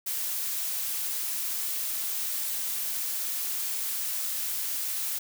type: noise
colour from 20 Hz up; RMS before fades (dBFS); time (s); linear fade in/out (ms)
blue; -31; 0.06-5.19; 10
effects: none